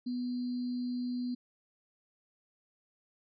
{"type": "tone with sample-and-hold", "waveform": "sine", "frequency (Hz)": 246.9, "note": "B3", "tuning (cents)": 0, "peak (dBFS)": -32, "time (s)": [0.06, 1.35], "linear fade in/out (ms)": 10, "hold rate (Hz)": 4410, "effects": ["resampled to 16000 Hz"]}